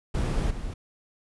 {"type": "noise with level steps", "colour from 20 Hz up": "brown", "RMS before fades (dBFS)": [-25, -34], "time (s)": [0.14, 0.74], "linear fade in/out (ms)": 10, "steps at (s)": 0.5, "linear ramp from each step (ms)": 10, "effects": ["resampled to 24000 Hz"]}